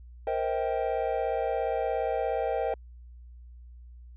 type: chord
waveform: triangle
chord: C minor seventh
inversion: third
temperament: equal with one note detuned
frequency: 466.2 / 523.3 / 638.3 / 784 Hz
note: Bb4 / C5 / Eb5 / G5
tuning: 0 / 0 / +44 / 0 cents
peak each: -30 dBFS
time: 0.27-2.74 s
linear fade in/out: 2 ms
effects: added 60 Hz sine -45 dBFS peak until 4.16 s + resampled to 8000 Hz